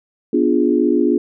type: chord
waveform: sine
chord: B diminished seventh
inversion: none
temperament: equal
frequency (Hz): 246.9 / 293.7 / 349.2 / 415.3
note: B3 / D4 / F4 / Ab4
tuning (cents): 0 / 0 / 0 / 0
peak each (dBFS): -18 / -17 / -17 / -20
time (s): 0.33-1.18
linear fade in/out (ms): 5
effects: none